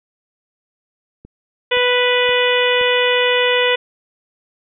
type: click train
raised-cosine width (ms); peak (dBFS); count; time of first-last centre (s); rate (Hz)
3; -25; 4; 1.25-2.812; 1.92
type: harmonic tone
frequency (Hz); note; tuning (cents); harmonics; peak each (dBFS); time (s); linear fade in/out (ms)
493.9; B4; 0; 1 / 2 / 3 / 4 / 5 / 6 / 7; -16 / -23 / -24 / -20 / -22 / -21 / -24; 1.71-3.76; 10
effects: none